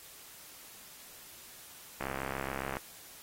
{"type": "click train", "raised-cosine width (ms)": 0.5, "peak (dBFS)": -21, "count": 52, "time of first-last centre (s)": [2.01, 2.769], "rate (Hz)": 67.2, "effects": ["white hiss -52 dBFS RMS until 3.22 s", "AAC 48 kbps"]}